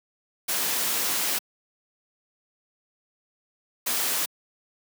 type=noise bursts at uneven times; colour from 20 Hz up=white; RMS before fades=-26 dBFS; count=2; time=0.48-1.39 / 3.86-4.26 s; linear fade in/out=10 ms; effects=high-pass 200 Hz 12 dB/octave